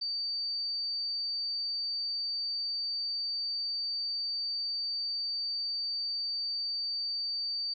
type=tone; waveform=sine; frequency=4611 Hz; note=D8; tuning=33 cents flat; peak=-31 dBFS; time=0.01-7.74 s; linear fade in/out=10 ms; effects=none